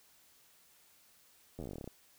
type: slowing click train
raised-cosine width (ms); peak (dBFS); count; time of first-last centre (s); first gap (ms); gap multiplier
2; -30; 15; 1.59-1.876; 11; 1.09
effects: white hiss -65 dBFS RMS until 2.18 s